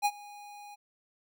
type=tone with ADSR envelope; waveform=square; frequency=822 Hz; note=G#5; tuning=18 cents flat; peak=-23 dBFS; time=0.02-0.76 s; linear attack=35 ms; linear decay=51 ms; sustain=-23 dB; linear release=23 ms; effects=none